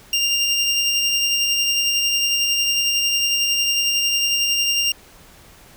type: tone with tremolo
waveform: 25% pulse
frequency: 2794 Hz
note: F7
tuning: in tune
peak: -12 dBFS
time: 0.13-4.92 s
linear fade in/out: 2 ms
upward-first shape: sine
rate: 11 Hz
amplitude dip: 25%
effects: pink hiss -47 dBFS RMS until 5.76 s